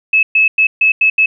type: tone bursts at uneven times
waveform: sine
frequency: 2594 Hz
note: E7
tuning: 28 cents flat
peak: -7 dBFS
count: 6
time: 0.13-0.23 / 0.35-0.48 / 0.58-0.67 / 0.81-0.92 / 1.01-1.1 / 1.18-1.26 s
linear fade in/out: 5 ms
effects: none